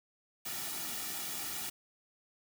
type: noise with comb filter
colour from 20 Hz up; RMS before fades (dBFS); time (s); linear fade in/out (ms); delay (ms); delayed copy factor
white; -39; 0.45-1.7; 10; 1.9; -0.65
effects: none